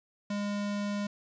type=tone; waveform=square; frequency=204.3 Hz; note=G#3; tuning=28 cents flat; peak=-31 dBFS; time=0.3-1.07 s; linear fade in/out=5 ms; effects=resampled to 16000 Hz + 10-bit